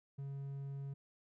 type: tone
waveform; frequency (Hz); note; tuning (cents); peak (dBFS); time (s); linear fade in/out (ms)
triangle; 138.59; C#3; 0; -39; 0.18-0.94; 10
effects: none